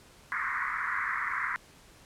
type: band-pass noise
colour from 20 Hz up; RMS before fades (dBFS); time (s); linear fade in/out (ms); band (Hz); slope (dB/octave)
white; -32; 0.32-1.56; 0; 1000 to 2100; 96
effects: pink hiss -56 dBFS RMS until 2.05 s + low-pass 11000 Hz 12 dB/octave